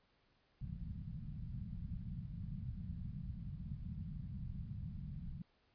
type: low-pass noise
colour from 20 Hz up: white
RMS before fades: -45 dBFS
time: 0.61-5.42 s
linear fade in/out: 5 ms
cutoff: 190 Hz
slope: 48 dB/octave
effects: pink hiss -75 dBFS RMS until 5.74 s + resampled to 11025 Hz

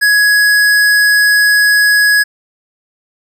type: tone with hard clipping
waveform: sine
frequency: 1673 Hz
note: G#6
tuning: 12 cents sharp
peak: -8 dBFS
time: 0.01-2.24 s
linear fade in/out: 20 ms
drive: 17 dB
effects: none

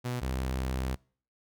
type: tone pair in turn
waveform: sawtooth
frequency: 123.47 / 64.77 Hz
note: B2 / C2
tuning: 0 / -17 cents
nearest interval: major seventh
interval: 1117 cents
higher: first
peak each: -27 / -26 dBFS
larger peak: second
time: 0.04-0.21 / 0.21-0.96 s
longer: second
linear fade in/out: 20 ms
effects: noise-tail reverb RT60 0.5 s tail -26 dB re dry

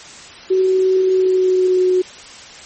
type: tone with pitch glide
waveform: sine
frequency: 375.5 to 367.6 Hz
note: F#4 to F#4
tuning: +26 to -11 cents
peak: -11 dBFS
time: 0.5-2.02 s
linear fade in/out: 10 ms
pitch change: -37 cents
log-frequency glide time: 1.03-1.8 s
effects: white hiss -37 dBFS RMS until 2.65 s + MP3 32 kbps

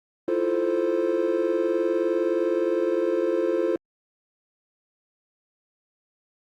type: chord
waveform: triangle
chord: F major seventh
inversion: third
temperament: equal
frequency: 329.6 / 349.2 / 440 / 523.3 Hz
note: E4 / F4 / A4 / C5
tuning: 0 / 0 / 0 / 0 cents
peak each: -27 / -23 / -25 / -25 dBFS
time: 0.28-3.76 s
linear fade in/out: 2 ms
effects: Opus 24 kbps

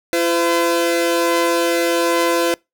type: tone pair together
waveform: sawtooth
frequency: 340 / 509.4 Hz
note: F4 / C5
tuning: -46 / -46 cents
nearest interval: perfect fifth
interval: 700 cents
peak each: -14 dBFS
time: 0.13-2.54 s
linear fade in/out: 0 ms
effects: noise-tail reverb RT60 0.2 s tail -25 dB re dry

